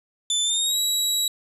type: tone with pitch glide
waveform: 25% pulse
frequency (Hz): 3520 to 3883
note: A7 to B7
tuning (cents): 0 to -30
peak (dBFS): -16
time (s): 0.3-1.28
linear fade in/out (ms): 2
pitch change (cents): +170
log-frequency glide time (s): 0.43-0.79
effects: resampled to 32000 Hz